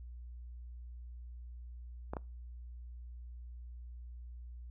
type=clicks; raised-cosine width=1 ms; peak=-24 dBFS; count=2; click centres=2.135 / 2.168 s; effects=noise-tail reverb RT60 0.3 s tail -25 dB re dry + added 60 Hz sine -45 dBFS peak until 4.7 s